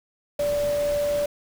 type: tone in noise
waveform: sine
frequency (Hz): 582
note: D5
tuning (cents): -16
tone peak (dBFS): -21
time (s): 0.39-1.26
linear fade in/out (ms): 5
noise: pink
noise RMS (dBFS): -36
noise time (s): 0.39-1.26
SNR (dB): +12
effects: none